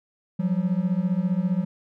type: beating tone pair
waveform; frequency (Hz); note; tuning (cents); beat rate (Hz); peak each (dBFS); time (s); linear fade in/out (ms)
triangle; 174.61 / 189.61; F3 / F#3; 0 / +43; 15; -22; 0.39-1.65; 10
effects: none